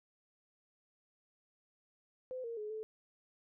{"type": "tone with pitch steps", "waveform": "sine", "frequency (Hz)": [511, 463.5, 423.5, 435.7], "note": ["C5", "A#4", "G#4", "A4"], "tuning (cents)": [-41, -10, 34, -17], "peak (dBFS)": -39, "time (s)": [2.31, 2.83], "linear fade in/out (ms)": 0, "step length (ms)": 130, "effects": []}